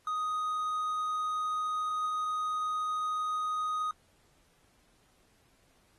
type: tone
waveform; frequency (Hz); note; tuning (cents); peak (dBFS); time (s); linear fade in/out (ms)
triangle; 1247; D#6; +3; -28; 0.07-3.91; 2
effects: pink hiss -68 dBFS RMS until 5.98 s + AAC 32 kbps